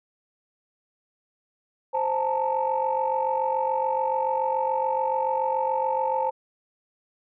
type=tone cluster; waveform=sine; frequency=523 / 863 / 910 Hz; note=C5 / A5 / A#5; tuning=-1 / -34 / -42 cents; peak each=-26 dBFS; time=1.93-6.31 s; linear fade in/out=20 ms; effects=tanh soft clip ceiling -14 dBFS